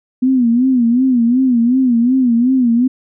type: tone with vibrato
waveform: sine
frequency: 246.9 Hz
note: B3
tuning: in tune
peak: -9 dBFS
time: 0.22-2.88 s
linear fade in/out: 10 ms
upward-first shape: sine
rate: 2.7 Hz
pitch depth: 120 cents each way
effects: none